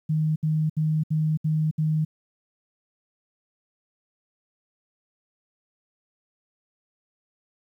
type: tone bursts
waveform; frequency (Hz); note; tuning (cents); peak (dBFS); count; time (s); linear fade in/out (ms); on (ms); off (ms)
sine; 155.6; D#3; 0; -20; 6; 0.09-2.05; 10; 270; 68
effects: 10-bit